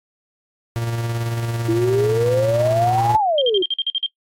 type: tone with tremolo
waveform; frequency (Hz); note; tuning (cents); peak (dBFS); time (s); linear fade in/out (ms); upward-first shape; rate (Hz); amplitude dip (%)
45% pulse; 116.54; A#2; 0; -20; 0.76-3.15; 0; square; 18; 30
type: exponential two-way sweep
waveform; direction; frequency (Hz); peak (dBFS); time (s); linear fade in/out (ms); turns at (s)
sine; up then down; 329.6 to 880 to 350.6; -15; 1.68-3.63; 10; 3.18
type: tone bursts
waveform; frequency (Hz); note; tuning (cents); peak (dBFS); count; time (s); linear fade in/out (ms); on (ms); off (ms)
sine; 3185; G7; +27; -16; 9; 3.38-4.063; 2; 35; 46
effects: noise-tail reverb RT60 0.1 s tail -20 dB re dry + AAC 64 kbps